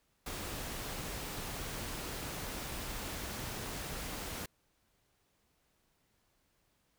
pink noise, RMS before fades -41 dBFS, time 0.26-4.46 s, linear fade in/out 5 ms, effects pink hiss -75 dBFS RMS until 6.98 s

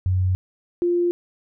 sine tone pair in turn, 92.5 / 349.2 Hz, F#2 / F4, 0 / 0 cents, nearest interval octave + major seventh, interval 2300 cents, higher second, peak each -17 dBFS, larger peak neither, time 0.06-0.35 / 0.82-1.11 s, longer neither, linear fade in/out 0 ms, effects none

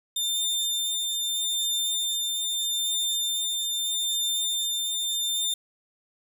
sawtooth tone with tremolo, 3602 Hz, A7, 40 cents sharp, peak -21 dBFS, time 0.16-5.54 s, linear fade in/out 5 ms, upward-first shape triangle, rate 0.79 Hz, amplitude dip 25%, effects none

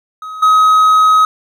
triangle tone with level steps, 1268 Hz, D#6, 32 cents sharp, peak -22 / -4 dBFS, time 0.22-1.25 s, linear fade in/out 2 ms, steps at 0.42 s, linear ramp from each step 10 ms, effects none

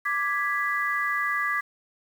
sine chord, G# diminished, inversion second, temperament equal, 1174.7 / 1661.2 / 1975.5 Hz, D6 / G#6 / B6, 0 / 0 / 0 cents, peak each -28 dBFS, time 0.05-1.61 s, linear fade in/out 10 ms, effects 8-bit

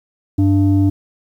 sine tone pair together, 97.9 / 293.7 Hz, G2 / D4, -2 / 0 cents, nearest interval octave + perfect fifth, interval 1902 cents, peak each -11 dBFS, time 0.38-0.9 s, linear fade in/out 10 ms, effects tanh soft clip ceiling -8 dBFS + 8-bit

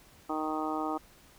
harmonic tone, 155.56 Hz, D#3, in tune, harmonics 2 / 3 / 4 / 5 / 6 / 7 / 8, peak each -34 / -41 / -41 / -36 / -40 / -41 / -38 dBFS, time 0.29-0.98 s, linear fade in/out 10 ms, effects pink hiss -58 dBFS RMS until 1.38 s

